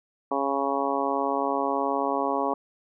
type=harmonic tone; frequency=138.59 Hz; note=C#3; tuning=in tune; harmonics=2 / 3 / 4 / 5 / 6 / 7 / 8; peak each=-31 / -31 / -31 / -31 / -31 / -31 / -31 dBFS; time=0.31-2.54 s; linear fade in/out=5 ms; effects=none